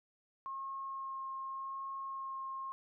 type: tone with vibrato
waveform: sine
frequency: 1076 Hz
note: C6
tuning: 48 cents sharp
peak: -39 dBFS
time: 0.46-2.72 s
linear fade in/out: 0 ms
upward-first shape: sine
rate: 0.86 Hz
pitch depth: 10 cents each way
effects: none